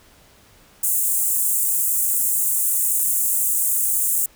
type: high-pass noise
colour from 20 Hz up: pink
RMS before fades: -20 dBFS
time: 0.83-4.26 s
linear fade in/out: 5 ms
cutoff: 7600 Hz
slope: 48 dB/octave
effects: pink hiss -52 dBFS RMS until 4.35 s